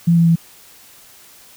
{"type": "tone with pitch steps", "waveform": "sine", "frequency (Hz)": [169.8, 167.7, 166.4], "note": ["F3", "E3", "E3"], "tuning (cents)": [-48, 30, 17], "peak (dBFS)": -9, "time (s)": [0.07, 0.358], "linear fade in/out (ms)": 10, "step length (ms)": 96, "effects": ["white hiss -45 dBFS RMS until 1.56 s"]}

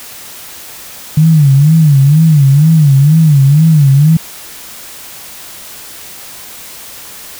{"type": "tone with vibrato", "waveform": "sine", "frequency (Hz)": 148.4, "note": "D3", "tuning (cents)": 18, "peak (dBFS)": -3, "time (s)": [1.17, 4.17], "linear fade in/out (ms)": 5, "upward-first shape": "sine", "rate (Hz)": 2.1, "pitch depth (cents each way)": 160, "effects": ["white hiss -30 dBFS RMS until 7.39 s"]}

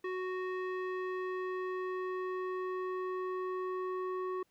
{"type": "tone with low-pass filter sweep", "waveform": "square", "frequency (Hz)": 370, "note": "F#4", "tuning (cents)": 0, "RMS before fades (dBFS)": -37, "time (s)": [0.04, 4.43], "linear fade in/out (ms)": 5, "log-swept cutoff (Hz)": [2000, 1200], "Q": 1.7, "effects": ["pink hiss -75 dBFS RMS until 4.5 s", "high-pass 60 Hz 12 dB/octave"]}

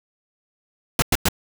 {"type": "noise bursts", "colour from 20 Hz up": "pink", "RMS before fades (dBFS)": -17, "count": 3, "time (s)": [0.99, 1.286], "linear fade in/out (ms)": 2, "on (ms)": 32, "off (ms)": 100, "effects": []}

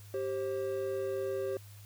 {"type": "tone pair together", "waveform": "triangle", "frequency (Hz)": [389.9, 532.7], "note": ["G4", "C5"], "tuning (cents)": [-9, 31], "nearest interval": "perfect fourth", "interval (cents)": 540, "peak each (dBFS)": [-32, -34], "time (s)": [0.14, 1.57], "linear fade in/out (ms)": 2, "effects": ["added 102 Hz sine -49 dBFS peak until 1.85 s", "white hiss -58 dBFS RMS until 1.85 s"]}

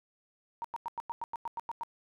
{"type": "tone bursts", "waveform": "sine", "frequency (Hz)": 932.3, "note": "A#5", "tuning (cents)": 0, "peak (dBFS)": -33, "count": 11, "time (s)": [0.62, 1.834], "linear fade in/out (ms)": 0, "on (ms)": 24, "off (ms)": 95, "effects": []}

